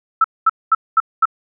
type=tone bursts; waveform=sine; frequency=1318.5 Hz; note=E6; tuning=in tune; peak=-8 dBFS; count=5; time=0.21-1.255 s; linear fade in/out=5 ms; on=33 ms; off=220 ms; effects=none